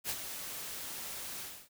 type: noise with ADSR envelope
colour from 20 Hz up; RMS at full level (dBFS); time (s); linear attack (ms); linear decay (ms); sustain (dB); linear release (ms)
white; -34; 0.04-1.69; 53; 59; -8; 290
effects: none